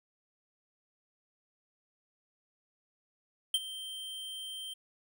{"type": "tone with ADSR envelope", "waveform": "square", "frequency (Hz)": 3136, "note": "G7", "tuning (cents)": 0, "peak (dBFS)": -24, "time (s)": [3.54, 4.74], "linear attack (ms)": 3, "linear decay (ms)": 41, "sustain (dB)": -16, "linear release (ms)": 10, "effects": []}